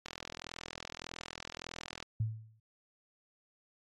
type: click train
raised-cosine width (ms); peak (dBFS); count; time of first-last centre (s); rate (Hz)
0.2; -23; 83; 0.06-2.026; 41.7
type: tone with exponential decay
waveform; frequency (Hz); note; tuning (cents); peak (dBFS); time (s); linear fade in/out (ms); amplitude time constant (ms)
sine; 110.2; A2; +3; -27; 2.2-2.6; 5; 85
effects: AAC 32 kbps